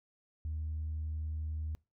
sine tone, 77.8 Hz, D#2, in tune, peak -33 dBFS, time 0.45-1.75 s, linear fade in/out 0 ms, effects noise-tail reverb RT60 0.3 s tail -26 dB re dry + tanh soft clip ceiling -31 dBFS

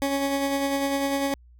20% pulse tone with tremolo, 277.2 Hz, C#4, in tune, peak -17 dBFS, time 0.02-1.34 s, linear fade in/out 0 ms, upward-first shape sine, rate 10 Hz, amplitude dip 35%, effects added 60 Hz sine -49 dBFS peak until 1.59 s

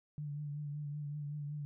sine tone with vibrato, 146.83 Hz, D3, in tune, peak -38 dBFS, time 0.18-1.65 s, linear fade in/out 0 ms, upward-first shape triangle, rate 5.3 Hz, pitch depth 42 cents each way, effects none

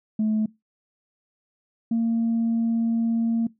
sine tone pair in turn, 216.4 / 229.3 Hz, A3 / A#3, -29 / -28 cents, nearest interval minor second, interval 101 cents, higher second, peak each -18 dBFS, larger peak neither, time 0.19-0.46 / 1.91-3.47 s, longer second, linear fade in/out 5 ms, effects noise-tail reverb RT60 0.2 s tail -22 dB re dry + tanh soft clip ceiling -17 dBFS

